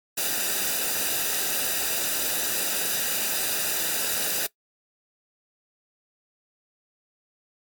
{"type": "noise with comb filter", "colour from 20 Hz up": "white", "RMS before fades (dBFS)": -26, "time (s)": [0.17, 4.47], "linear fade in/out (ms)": 10, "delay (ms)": 0.92, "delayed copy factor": -0.7, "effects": ["noise-tail reverb RT60 0.1 s tail -19 dB re dry", "MP3 96 kbps"]}